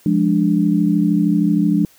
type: chord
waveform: sine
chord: D diminished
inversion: first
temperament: equal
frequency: 174.61 / 207.7 / 293.7 Hz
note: F3 / Ab3 / D4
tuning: 0 / 0 / 0 cents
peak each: -17 dBFS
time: 0.06-1.85 s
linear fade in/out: 2 ms
effects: white hiss -51 dBFS RMS until 1.98 s